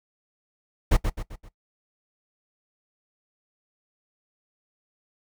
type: noise with echo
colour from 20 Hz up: brown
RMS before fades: -17 dBFS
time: 0.91-0.97 s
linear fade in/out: 10 ms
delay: 130 ms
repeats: 4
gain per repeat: -7 dB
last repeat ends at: 1.49 s
effects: noise-tail reverb RT60 0.1 s tail -18 dB re dry